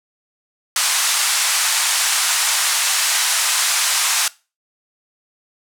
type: band-pass noise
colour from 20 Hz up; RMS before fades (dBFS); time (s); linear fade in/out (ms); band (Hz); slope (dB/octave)
white; -18; 0.76-4.28; 2; 830 to 10000; 24
effects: noise-tail reverb RT60 0.3 s tail -21 dB re dry